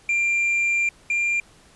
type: tone pair in turn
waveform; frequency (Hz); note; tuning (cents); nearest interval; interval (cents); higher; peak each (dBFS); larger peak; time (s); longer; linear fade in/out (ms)
triangle; 2380 / 2389; D7 / D7; +22 / +29; unison; 7; second; -17 / -18; first; 0.09-0.89 / 1.1-1.4; first; 2
effects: pink hiss -53 dBFS RMS until 1.75 s + resampled to 24000 Hz